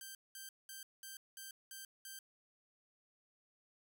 5% pulse tone bursts, 1568 Hz, G6, in tune, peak -37 dBFS, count 7, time 0.01-2.19 s, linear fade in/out 2 ms, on 140 ms, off 200 ms, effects none

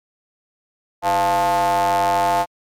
square ring-modulated tone, 92.5 Hz, F#2, in tune, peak -13 dBFS, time 1.02-2.46 s, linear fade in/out 50 ms, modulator 786 Hz, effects MP3 96 kbps

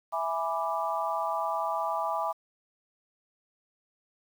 sine chord, E dominant seventh, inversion none, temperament equal, 659.3 / 830.6 / 987.8 / 1174.7 Hz, E5 / G#5 / B5 / D6, 0 / 0 / 0 / 0 cents, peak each -33 dBFS, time 0.12-2.33 s, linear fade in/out 20 ms, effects 9-bit

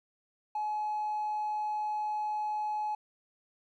triangle tone, 848 Hz, G#5, 36 cents sharp, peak -27 dBFS, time 0.55-2.95 s, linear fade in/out 5 ms, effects tanh soft clip ceiling -27 dBFS

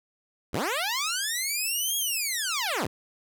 10% pulse linear two-way sweep, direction up then down, 54.4 to 3322 to 54.4 Hz, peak -18 dBFS, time 0.53-2.87 s, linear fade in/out 10 ms, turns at 1.97 s, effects none

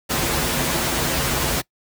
pink noise with comb filter, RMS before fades -21 dBFS, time 0.09-1.62 s, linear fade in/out 20 ms, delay 10 ms, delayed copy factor -0.75, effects noise-tail reverb RT60 0.1 s tail -23 dB re dry + high-pass 60 Hz 12 dB/octave

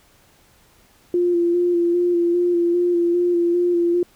sine tone with vibrato, 347.9 Hz, F4, 7 cents flat, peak -15 dBFS, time 1.14-4.03 s, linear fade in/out 2 ms, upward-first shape square, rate 2.5 Hz, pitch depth 21 cents each way, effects pink hiss -55 dBFS RMS until 4.15 s

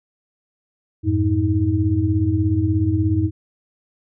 sine tone cluster, 89.4 / 106.1 / 315.9 Hz, F2 / G#2 / D#4, +41 / +38 / +26 cents, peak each -20 dBFS, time 1.03-3.31 s, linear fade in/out 50 ms, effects none

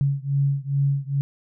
sine beating tone pair, 138.59 / 140.99 Hz, C#3 / C#3, 0 / +30 cents, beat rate 2.4 Hz, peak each -22 / -23 dBFS, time 0.01-1.21 s, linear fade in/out 0 ms, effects none

